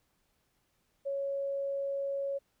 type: tone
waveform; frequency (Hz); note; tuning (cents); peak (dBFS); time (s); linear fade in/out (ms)
sine; 554.4; C#5; 0; -31; 1.05-2.39; 20
effects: pink hiss -75 dBFS RMS until 2.6 s